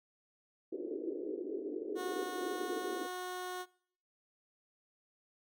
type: band-pass noise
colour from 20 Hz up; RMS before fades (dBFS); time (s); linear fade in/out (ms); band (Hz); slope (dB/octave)
pink; -40; 0.72-3.07; 5; 310 to 450; 48
type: tone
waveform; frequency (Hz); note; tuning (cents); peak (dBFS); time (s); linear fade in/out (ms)
15% pulse; 364.2; F#4; -27; -33; 1.95-3.66; 50
effects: noise-tail reverb RT60 0.6 s tail -22 dB re dry